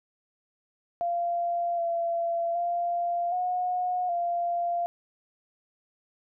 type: tone with pitch steps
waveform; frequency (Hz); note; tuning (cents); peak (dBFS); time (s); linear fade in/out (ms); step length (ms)
sine; 691 / 679 / 694 / 725 / 693; F5 / F5 / F5 / F#5 / F5; -19 / -49 / -11 / -35 / -14; -25; 1.01-4.86; 0; 770
effects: none